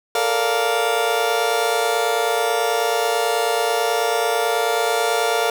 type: chord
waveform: 30% pulse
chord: Bb major seventh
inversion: third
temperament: just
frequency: 437 / 466.2 / 582.7 / 699.2 Hz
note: A4 / Bb4 / D5 / F5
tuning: -12 / 0 / -14 / +2 cents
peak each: -22 / -20 / -24 / -19 dBFS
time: 0.15-5.5 s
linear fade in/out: 2 ms
effects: none